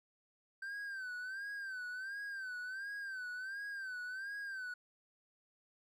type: tone with vibrato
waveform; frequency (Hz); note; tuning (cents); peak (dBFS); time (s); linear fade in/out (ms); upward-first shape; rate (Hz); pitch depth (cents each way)
triangle; 1556; G6; -13; -39; 0.62-4.74; 5; sine; 1.4; 100
effects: none